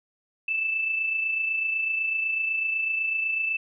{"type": "tone pair together", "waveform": "sine", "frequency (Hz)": [2637, 2665], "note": ["E7", "E7"], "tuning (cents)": [0, 18], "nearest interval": "unison", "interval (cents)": 18, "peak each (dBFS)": [-24, -35], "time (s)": [0.48, 3.57], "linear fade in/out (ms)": 5, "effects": []}